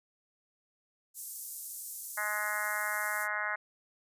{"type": "high-pass noise", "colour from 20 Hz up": "white", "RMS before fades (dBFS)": -40, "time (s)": [1.14, 3.28], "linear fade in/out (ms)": 50, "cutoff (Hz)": 6800, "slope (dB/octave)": 24}
{"type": "harmonic tone", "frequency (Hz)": 210, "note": "G#3", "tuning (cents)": 19, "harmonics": [3, 4, 5, 6, 7, 8, 9, 10], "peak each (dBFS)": [-43, -42, -41, -40, -37, -38, -38, -41], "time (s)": [2.17, 3.56], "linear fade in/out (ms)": 10}
{"effects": ["resampled to 32000 Hz"]}